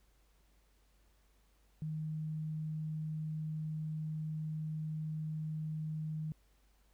sine tone, 155.56 Hz, D#3, in tune, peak -36 dBFS, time 1.82-6.32 s, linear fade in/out 0 ms, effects added 50 Hz sine -67 dBFS peak until 6.93 s + pink hiss -74 dBFS RMS until 6.93 s

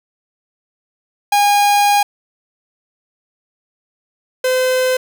45% pulse tone pair in turn, 817 / 512.3 Hz, G#5 / C5, -29 / -37 cents, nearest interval minor sixth, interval 808 cents, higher first, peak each -10 / -13 dBFS, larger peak first, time 1.32-2.03 / 4.44-4.97 s, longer first, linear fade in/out 5 ms, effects none

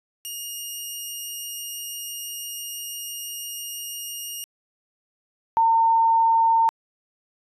10% pulse / sine tone pair in turn, 2849 / 908.3 Hz, F7 / A#5, +34 / -45 cents, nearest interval octave + minor sixth, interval 1979 cents, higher first, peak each -22 / -15 dBFS, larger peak second, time 0.25-4.44 / 5.57-6.69 s, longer first, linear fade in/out 0 ms, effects resampled to 32000 Hz

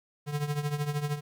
square tone with tremolo, 146.83 Hz, D3, in tune, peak -26 dBFS, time 0.26-1.21 s, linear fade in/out 50 ms, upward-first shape triangle, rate 13 Hz, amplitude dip 80%, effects 11-bit

